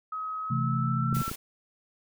sine tone with pitch glide, 1272 to 1342.2 Hz, D#6 to E6, +38 to +31 cents, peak -31 dBFS, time 0.12-1.3 s, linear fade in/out 5 ms, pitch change +93 cents, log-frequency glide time 0.4-1.12 s
sine chord, A minor, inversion first, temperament equal, 130.81 / 164.81 / 220 Hz, C3 / E3 / A3, 0 / 0 / 0 cents, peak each -27 / -32 / -32 dBFS, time 0.5-1.23 s, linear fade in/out 10 ms
clicks, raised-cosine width 3 ms, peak -23 dBFS, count 5, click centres 1.128 / 1.168 / 1.216 / 1.28 / 1.315 s
white noise, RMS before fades -40 dBFS, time 1.14-1.36 s, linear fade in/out 10 ms
effects none

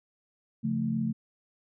sine chord, Db augmented, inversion none, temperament equal with one note detuned, 138.59 / 174.61 / 221.7 Hz, Db3 / F3 / A3, 0 / 0 / +13 cents, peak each -33 / -34 / -28 dBFS, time 0.63-1.13 s, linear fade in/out 20 ms, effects none

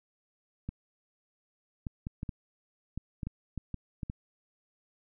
clicks, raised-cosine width 5 ms, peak -23 dBFS, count 12, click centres 0.69 / 1.868 / 2.069 / 2.231 / 2.292 / 2.976 / 3.232 / 3.27 / 3.577 / 3.743 / 4.032 / 4.099 s, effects none

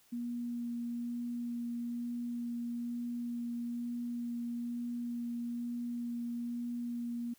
sine tone with vibrato, 238.4 Hz, A#3, 39 cents sharp, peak -35 dBFS, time 0.12-7.34 s, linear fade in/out 10 ms, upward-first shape sine, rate 1.1 Hz, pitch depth 9 cents each way, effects white hiss -66 dBFS RMS until 7.38 s

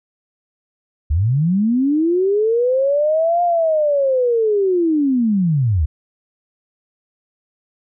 sine linear two-way sweep, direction up then down, 67.1 to 707 to 67.1 Hz, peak -13 dBFS, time 1.1-5.86 s, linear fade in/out 10 ms, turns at 3.43 s, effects none

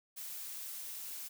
blue noise, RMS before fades -44 dBFS, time 0.16-1.29 s, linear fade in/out 20 ms, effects none

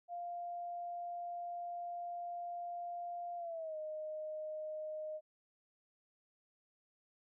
sine tone with pitch glide, 698 to 618.3 Hz, F5 to D#5, -1 to -11 cents, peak -40 dBFS, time 0.08-5.21 s, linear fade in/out 50 ms, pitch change -210 cents, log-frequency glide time 3.37-3.77 s, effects none

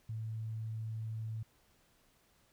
sine tone, 110.9 Hz, A2, 14 cents sharp, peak -37 dBFS, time 0.09-1.43 s, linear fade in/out 5 ms, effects pink hiss -70 dBFS RMS until 2.52 s

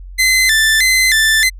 sawtooth tone with vibrato, 1903 Hz, A#6, 35 cents sharp, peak -6 dBFS, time 0.18-1.5 s, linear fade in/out 20 ms, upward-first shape square, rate 1.6 Hz, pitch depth 130 cents each way, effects added 45 Hz sine -29 dBFS peak until 1.59 s + resampled to 32000 Hz

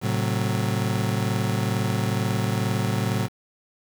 35% pulse chord, F# diminished, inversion first, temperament just, 111 / 133.2 / 185 Hz, A2 / C3 / F#3, +16 / +31 / 0 cents, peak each -23 / -26 / -26 dBFS, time 0.01-3.29 s, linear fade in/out 50 ms, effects 7-bit

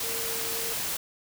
sine tone in noise, 457.9 Hz, A#4, 31 cents flat, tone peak -38 dBFS, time 0.03-0.74 s, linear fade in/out 5 ms, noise white, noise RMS -31 dBFS, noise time 0-0.97 s, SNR -10 dB, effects none

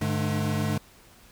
square tone cluster, 101.2 / 148.6 / 214 / 295.2 Hz, G#2 / D3 / A3 / D4, -44 / +21 / -48 / +9 cents, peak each -30 / -30 / -30 / -38 dBFS, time 0.01-0.78 s, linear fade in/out 5 ms, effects pink hiss -54 dBFS RMS until 1.31 s

